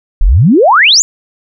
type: exponential sweep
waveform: sine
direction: up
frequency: 30.82 to 7320 Hz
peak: -3 dBFS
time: 0.21-1.02 s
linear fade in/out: 0 ms
effects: none